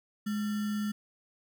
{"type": "tone with sample-and-hold", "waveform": "sine", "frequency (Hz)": 209.4, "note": "G#3", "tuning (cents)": 15, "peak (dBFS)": -29, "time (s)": [0.26, 0.92], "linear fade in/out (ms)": 10, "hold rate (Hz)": 1575, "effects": []}